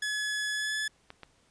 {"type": "tone with pitch glide", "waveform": "sawtooth", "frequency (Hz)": [1701, 1719.8], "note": ["G#6", "A6"], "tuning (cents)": [41, -40], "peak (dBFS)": -26, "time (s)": [0.02, 0.88], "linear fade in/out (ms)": 5, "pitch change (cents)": 19, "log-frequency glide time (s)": [0.52, 0.75]}
{"type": "clicks", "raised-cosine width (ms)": 0.3, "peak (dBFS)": -27, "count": 2, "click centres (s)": [1.104, 1.233]}
{"effects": ["pink hiss -66 dBFS RMS until 1.5 s", "resampled to 22050 Hz"]}